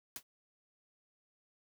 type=noise with exponential decay; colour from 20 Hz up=white; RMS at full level=-38 dBFS; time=0.16-0.23 s; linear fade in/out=1 ms; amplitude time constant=15 ms; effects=none